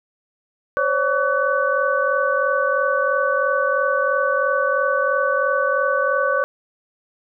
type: tone cluster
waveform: sine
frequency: 526 / 569 / 1139 / 1500 Hz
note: C5 / C#5 / C#6 / F#6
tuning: +9 / +45 / +47 / +23 cents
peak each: -22 dBFS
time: 0.77-6.44 s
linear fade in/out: 0 ms
effects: none